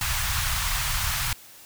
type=band-stop noise; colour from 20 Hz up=pink; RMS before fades=-26 dBFS; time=0.01-1.33 s; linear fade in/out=2 ms; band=120 to 960 Hz; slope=24 dB/octave; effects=white hiss -48 dBFS RMS until 1.65 s